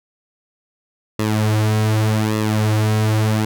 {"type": "tone with flanger", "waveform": "sawtooth", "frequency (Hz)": 108, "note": "A2", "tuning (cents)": -32, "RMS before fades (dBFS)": -17, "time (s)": [1.19, 3.45], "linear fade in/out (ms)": 5, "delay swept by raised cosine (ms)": [1.3, 5.9], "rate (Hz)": 0.85, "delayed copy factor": -0.75, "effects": []}